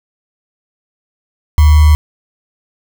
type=tone with sample-and-hold; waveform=sine; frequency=76 Hz; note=D#2; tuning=40 cents flat; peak=-3 dBFS; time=1.58-1.95 s; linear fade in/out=0 ms; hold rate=1050 Hz; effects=none